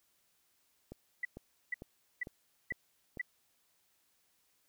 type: click train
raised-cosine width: 2 ms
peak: -32 dBFS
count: 6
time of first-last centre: 0.92-3.172 s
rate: 2.22 Hz
type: tone bursts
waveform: sine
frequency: 1975.5 Hz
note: B6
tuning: in tune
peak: -32 dBFS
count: 5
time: 1.23-3.215 s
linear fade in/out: 5 ms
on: 21 ms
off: 470 ms
effects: white hiss -74 dBFS RMS until 4.68 s